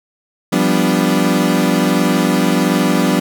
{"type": "chord", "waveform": "35% pulse", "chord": "G dominant seventh", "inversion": "third", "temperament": "equal", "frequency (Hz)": [174.61, 196, 246.9, 293.7], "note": ["F3", "G3", "B3", "D4"], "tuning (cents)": [0, 0, 0, 0], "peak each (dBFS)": -16, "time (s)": [0.52, 3.2], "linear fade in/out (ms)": 10, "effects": []}